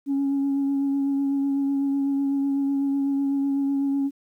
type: tone with vibrato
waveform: sine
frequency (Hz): 277.2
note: C#4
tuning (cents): 0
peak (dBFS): -19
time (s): 0.06-4.11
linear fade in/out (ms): 50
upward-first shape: triangle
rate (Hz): 8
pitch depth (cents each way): 20
effects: tanh soft clip ceiling -18 dBFS + 10-bit